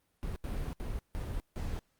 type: noise bursts at uneven times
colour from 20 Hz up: brown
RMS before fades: -36 dBFS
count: 5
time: 0.23-0.36 / 0.44-0.73 / 0.8-0.99 / 1.15-1.4 / 1.56-1.79 s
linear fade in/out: 0 ms
effects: pink hiss -75 dBFS RMS until 1.99 s + Opus 32 kbps